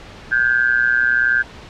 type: tone with amplitude modulation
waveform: sine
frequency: 1568 Hz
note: G6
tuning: in tune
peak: -9 dBFS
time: 0.31-1.43 s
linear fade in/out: 20 ms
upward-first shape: sine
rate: 121 Hz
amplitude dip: 90%
effects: pink hiss -38 dBFS RMS until 1.69 s + low-pass 4000 Hz 12 dB/octave